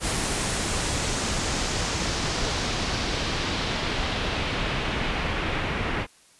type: noise with low-pass filter sweep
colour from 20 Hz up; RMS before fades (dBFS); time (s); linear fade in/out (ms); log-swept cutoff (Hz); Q
pink; -27; 0-6.07; 50; 10000 to 2300; 1.4
effects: white hiss -56 dBFS RMS until 6.39 s + resampled to 24000 Hz